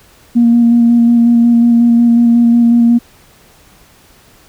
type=tone with vibrato; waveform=sine; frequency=235.4 Hz; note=A#3; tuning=17 cents sharp; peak=-4 dBFS; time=0.35-2.99 s; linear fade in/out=20 ms; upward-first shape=square; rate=5.5 Hz; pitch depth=13 cents each way; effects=tanh soft clip ceiling 0 dBFS + pink hiss -45 dBFS RMS until 4.48 s